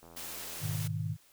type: click train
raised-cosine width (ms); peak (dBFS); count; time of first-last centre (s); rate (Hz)
1; -39; 61; 0.03-0.747; 83.7
type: high-pass noise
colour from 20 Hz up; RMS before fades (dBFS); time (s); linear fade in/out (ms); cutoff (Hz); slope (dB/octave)
white; -42; 0.16-0.88; 10; 230; 12
type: chord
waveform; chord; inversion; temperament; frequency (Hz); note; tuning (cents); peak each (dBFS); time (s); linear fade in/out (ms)
sine; G# minor; none; equal; 103.83 / 123.47 / 155.56; G#2 / B2 / D#3; 0 / 0 / 0; -35 / -39 / -35; 0.6-1.17; 50
effects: white hiss -63 dBFS RMS until 1.32 s